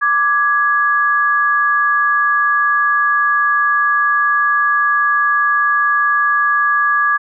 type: tone pair together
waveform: sine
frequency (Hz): 1174.7 / 1669.7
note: D6 / G#6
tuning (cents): 0 / +9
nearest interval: tritone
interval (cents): 609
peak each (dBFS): -14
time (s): 0.01-7.18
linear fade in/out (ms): 20
effects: none